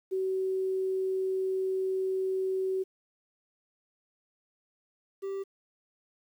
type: tone pair in turn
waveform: sine / triangle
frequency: 378.7 / 390.5 Hz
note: F#4 / G4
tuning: +40 / -7 cents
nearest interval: minor second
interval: 53 cents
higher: second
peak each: -27 / -30 dBFS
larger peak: first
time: 0.11-2.84 / 5.22-5.44 s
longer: first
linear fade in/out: 20 ms
effects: 10-bit

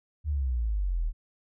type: exponential sweep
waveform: sine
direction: down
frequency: 78.5 to 37.26 Hz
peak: -25 dBFS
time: 0.24-1.13 s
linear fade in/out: 50 ms
effects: none

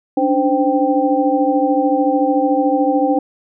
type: tone cluster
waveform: sine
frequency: 284 / 297.6 / 518 / 784 Hz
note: C#4 / D4 / C5 / G5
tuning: +42 / +23 / -17 / 0 cents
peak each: -18 dBFS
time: 0.17-3.19 s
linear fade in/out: 5 ms
effects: none

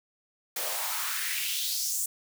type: noise with high-pass filter sweep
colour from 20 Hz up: white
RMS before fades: -31 dBFS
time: 0.56-2.06 s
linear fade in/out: 5 ms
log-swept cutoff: 480 to 8100 Hz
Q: 2.7
effects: none

